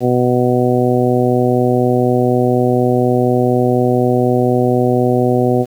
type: harmonic tone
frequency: 124.1 Hz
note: B2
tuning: 9 cents sharp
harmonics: 1 / 2 / 3 / 4 / 5 / 6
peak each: -17 / -16 / -16 / -18 / -21 / -21 dBFS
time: 0-5.66 s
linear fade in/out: 50 ms
effects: 7-bit